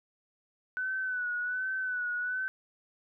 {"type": "tone with vibrato", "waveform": "sine", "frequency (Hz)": 1495, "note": "F#6", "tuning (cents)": 17, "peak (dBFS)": -30, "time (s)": [0.77, 2.48], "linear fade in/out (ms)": 0, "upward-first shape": "sine", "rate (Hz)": 1.3, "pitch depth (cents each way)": 48, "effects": []}